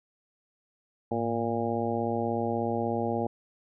harmonic tone with a mistuned harmonic, 116.54 Hz, A#2, in tune, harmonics 1 / 2 / 3 / 4 / 5 / 6 / 7, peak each -36 / -32 / -34 / -33 / -35 / -36 / -34 dBFS, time 1.11-3.27 s, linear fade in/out 5 ms, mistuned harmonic 1, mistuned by -130 cents, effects none

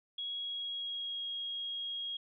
sine tone with pitch glide, 3322 to 3278 Hz, G#7 to G#7, 0 to -23 cents, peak -36 dBFS, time 0.18-2.17 s, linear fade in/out 5 ms, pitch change -23 cents, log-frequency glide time 0.29-1.26 s, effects none

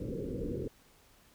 white low-pass noise, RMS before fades -37 dBFS, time 0-0.68 s, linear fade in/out 5 ms, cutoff 520 Hz, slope 96 dB/octave, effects pink hiss -63 dBFS RMS until 1.34 s

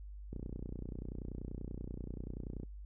click train, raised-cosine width 3 ms, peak -30 dBFS, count 71, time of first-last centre 0.33-2.633 s, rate 30.4 Hz, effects noise-tail reverb RT60 0.1 s tail -23 dB re dry + added 50 Hz sine -45 dBFS peak until 2.85 s

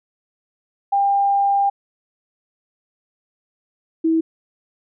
sine tone pair in turn, 798 / 324.1 Hz, G5 / E4, +31 / -29 cents, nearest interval octave + major third, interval 1560 cents, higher first, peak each -14 / -14 dBFS, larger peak neither, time 0.92-1.7 / 4.04-4.21 s, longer first, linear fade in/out 10 ms, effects none

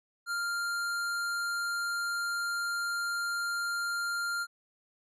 sine tone with hard clipping, 1396 Hz, F6, 1 cent flat, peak -32 dBFS, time 0.26-4.47 s, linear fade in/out 50 ms, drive 16 dB, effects resampled to 32000 Hz

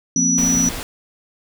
sine chord, F suspended fourth, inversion none, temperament just, 174.61 / 232.8 / 261.9 Hz, F3 / Bb3 / C4, 0 / -2 / +2 cents, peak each -23 / -23 / -21 dBFS, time 0.16-0.69 s, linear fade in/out 2 ms
sine tone, 5890 Hz, F#8, 9 cents flat, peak -16 dBFS, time 0.16-0.69 s, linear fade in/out 2 ms
pink noise, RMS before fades -28 dBFS, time 0.38-0.83 s, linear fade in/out 0 ms
effects none

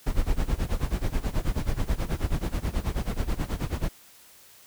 brown noise with tremolo, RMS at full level -23 dBFS, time 0.06-3.89 s, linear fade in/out 10 ms, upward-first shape sine, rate 9.3 Hz, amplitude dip 90%, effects white hiss -53 dBFS RMS until 4.66 s

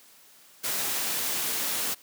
white noise, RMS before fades -29 dBFS, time 0.63-1.95 s, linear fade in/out 20 ms, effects white hiss -55 dBFS RMS until 2.02 s + high-pass 150 Hz 12 dB/octave

